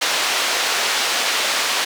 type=band-pass noise; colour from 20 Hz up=white; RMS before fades=-20 dBFS; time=0.01-1.85 s; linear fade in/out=10 ms; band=470 to 4600 Hz; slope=12 dB/octave; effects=none